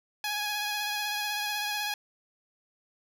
10% pulse tone with vibrato, 833 Hz, G#5, 5 cents sharp, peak -21 dBFS, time 0.24-1.94 s, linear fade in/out 2 ms, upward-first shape triangle, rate 16 Hz, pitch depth 27 cents each way, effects none

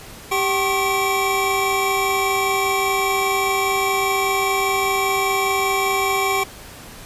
square tone cluster, 392 / 765 / 1084 / 2320 Hz, G4 / G5 / C#6 / D7, 0 / -42 / -39 / -22 cents, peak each -24 dBFS, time 0.31-6.44 s, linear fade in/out 10 ms, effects pink hiss -39 dBFS RMS until 7.05 s + resampled to 32000 Hz

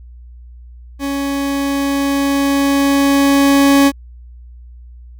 40% pulse tone with level ramp, 278.5 Hz, C#4, 8 cents sharp, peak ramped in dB -17 to -6 dBFS, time 0.99-3.92 s, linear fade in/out 50 ms, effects added 60 Hz sine -34 dBFS peak until 5.19 s

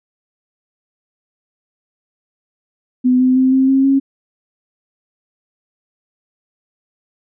sine tone with pitch steps, 252.1 / 256.1 / 260.1 / 264.2 / 268.3 / 272.5 Hz, B3 / C4 / C4 / C4 / C4 / C#4, +36 / -37 / -10 / +17 / +44 / -29 cents, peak -9 dBFS, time 3.04-4 s, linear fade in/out 20 ms, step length 160 ms, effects none

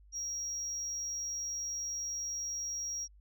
sine tone, 5650 Hz, F8, 19 cents sharp, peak -33 dBFS, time 0.12-3.08 s, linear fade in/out 50 ms, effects tanh soft clip ceiling -33 dBFS + added 50 Hz sine -56 dBFS peak until 3.2 s

